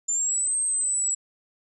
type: linear two-way sweep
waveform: sine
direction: up then down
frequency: 7120 to 8372 to 7730 Hz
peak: -22 dBFS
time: 0.08-1.15 s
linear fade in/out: 10 ms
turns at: 0.58 s
effects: none